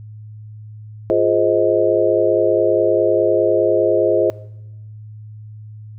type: chord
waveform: sine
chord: F minor seventh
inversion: none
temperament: just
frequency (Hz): 349.2 / 419.1 / 523.8 / 628.6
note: F4 / Ab4 / C5 / Eb5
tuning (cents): 0 / +16 / +2 / +18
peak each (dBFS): -18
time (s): 1.1-4.3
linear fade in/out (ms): 0
effects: noise-tail reverb RT60 0.9 s tail -21 dB re dry + added 107 Hz sine -33 dBFS peak until 5.98 s